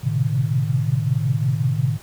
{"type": "tone cluster", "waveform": "sine", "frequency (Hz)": [110.5, 127, 132.5, 153.5], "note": ["A2", "B2", "C3", "D#3"], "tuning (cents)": [8, 49, 22, -23], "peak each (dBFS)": -23, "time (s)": [0.03, 1.98], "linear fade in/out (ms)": 20, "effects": ["pink hiss -45 dBFS RMS until 2.02 s"]}